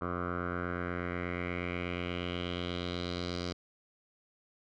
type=tone with low-pass filter sweep; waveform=10% pulse; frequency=88.3 Hz; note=F2; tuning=20 cents sharp; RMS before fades=-36 dBFS; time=0.01-3.53 s; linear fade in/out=10 ms; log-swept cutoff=1200 to 4800 Hz; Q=3.8; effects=none